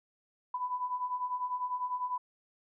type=beating tone pair; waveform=sine; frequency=987.8 / 997.8 Hz; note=B5 / B5; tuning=0 / +17 cents; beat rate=10 Hz; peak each=-38 / -33 dBFS; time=0.54-2.18 s; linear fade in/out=5 ms; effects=none